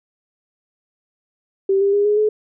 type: tone with pitch steps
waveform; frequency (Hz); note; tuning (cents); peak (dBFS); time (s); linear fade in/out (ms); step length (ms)
sine; 389.1 / 398.2 / 407.5 / 417 / 426.8; G4 / G4 / G#4 / G#4 / G#4; -13 / +27 / -33 / +7 / +47; -13; 1.69-2.29; 5; 120
effects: none